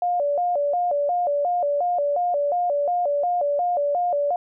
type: tone with vibrato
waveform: sine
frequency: 639 Hz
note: D#5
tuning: 46 cents sharp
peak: -19 dBFS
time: 0.02-4.36 s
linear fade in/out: 2 ms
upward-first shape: square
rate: 2.8 Hz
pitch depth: 180 cents each way
effects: none